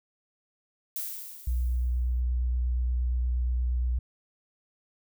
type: noise with exponential decay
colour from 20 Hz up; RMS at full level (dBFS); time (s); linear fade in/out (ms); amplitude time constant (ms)
violet; -32; 0.96-2.21; 1; 270
type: tone with vibrato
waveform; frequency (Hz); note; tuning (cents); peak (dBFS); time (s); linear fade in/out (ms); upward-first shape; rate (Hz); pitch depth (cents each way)
sine; 61.4; B1; -9; -24; 1.47-3.99; 5; square; 8.5; 12
effects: none